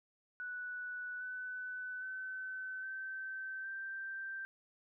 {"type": "tone with pitch steps", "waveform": "sine", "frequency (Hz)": [1480, 1501.5, 1523.4, 1545.5, 1568], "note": ["F#6", "F#6", "G6", "G6", "G6"], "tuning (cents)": [0, 25, -50, -25, 0], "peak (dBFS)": -40, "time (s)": [0.4, 4.45], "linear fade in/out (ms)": 0, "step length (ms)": 810, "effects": []}